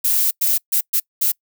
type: noise bursts at uneven times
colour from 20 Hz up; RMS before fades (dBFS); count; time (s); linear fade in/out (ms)
violet; -17; 5; 0.04-0.31 / 0.41-0.58 / 0.72-0.81 / 0.93-1 / 1.21-1.32; 10
effects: noise-tail reverb RT60 0.1 s tail -26 dB re dry